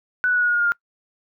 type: tone with pitch steps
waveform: sine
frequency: 1488 / 1476 / 1464.1 / 1452.3 / 1440.6 / 1429 / 1417.5 / 1406.1 Hz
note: F#6 / F#6 / F#6 / F#6 / F#6 / F6 / F6 / F6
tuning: +9 / -5 / -19 / -33 / -47 / +39 / +25 / +11 cents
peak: -16 dBFS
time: 0.24-0.72 s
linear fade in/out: 0 ms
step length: 60 ms
effects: noise-tail reverb RT60 0.1 s tail -23 dB re dry